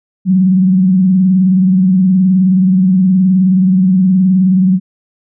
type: tone with vibrato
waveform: sine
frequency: 186.5 Hz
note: F#3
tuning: 14 cents sharp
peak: -6 dBFS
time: 0.25-4.8 s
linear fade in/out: 50 ms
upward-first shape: sine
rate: 19 Hz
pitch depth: 71 cents each way
effects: none